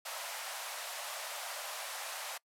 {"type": "band-pass noise", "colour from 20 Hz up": "pink", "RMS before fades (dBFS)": -42, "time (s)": [0.05, 2.38], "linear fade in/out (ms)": 10, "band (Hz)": [580, 14000], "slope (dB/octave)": 48, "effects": ["noise-tail reverb RT60 0.1 s tail -24 dB re dry"]}